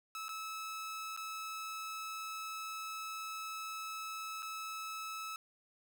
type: tone with dropouts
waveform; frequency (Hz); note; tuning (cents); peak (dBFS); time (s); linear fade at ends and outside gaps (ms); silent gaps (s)
sawtooth; 1301; E6; -23; -37; 0.15-5.36; 1; 0.283-0.291 / 1.165-1.174 / 4.423-4.428
effects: none